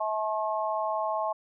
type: harmonic tone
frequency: 215.5 Hz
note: A3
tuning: 36 cents flat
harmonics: 3 / 4 / 5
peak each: -30 / -31 / -32 dBFS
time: 0-1.33 s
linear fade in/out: 10 ms
effects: none